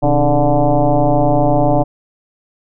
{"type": "tone with frequency modulation", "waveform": "sine", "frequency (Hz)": 300, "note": "D4", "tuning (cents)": 37, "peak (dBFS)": -9, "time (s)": [0.02, 1.84], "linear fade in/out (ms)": 20, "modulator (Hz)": 143, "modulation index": 3.5, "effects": []}